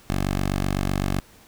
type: tone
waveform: 10% pulse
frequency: 47.88 Hz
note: G1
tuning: 40 cents flat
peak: -14 dBFS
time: 0.1-1.2 s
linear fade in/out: 0 ms
effects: pink hiss -52 dBFS RMS until 1.47 s